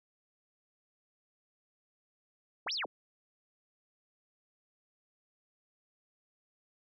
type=linear two-way sweep; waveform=sine; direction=up then down; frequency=82.41 to 5770 to 82.41 Hz; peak=-33 dBFS; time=2.66-2.86 s; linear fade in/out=10 ms; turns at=2.73 s; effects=none